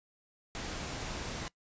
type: noise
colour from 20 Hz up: pink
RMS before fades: -39 dBFS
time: 0.55-1.48 s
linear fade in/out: 0 ms
effects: noise-tail reverb RT60 0.1 s tail -21 dB re dry + resampled to 16000 Hz